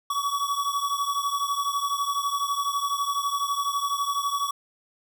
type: beating tone pair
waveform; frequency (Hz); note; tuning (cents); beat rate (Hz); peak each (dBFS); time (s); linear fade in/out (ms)
square; 1128 / 1140; C#6 / C#6; +30 / +48; 12; -27 / -30; 0.1-4.51; 5
effects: none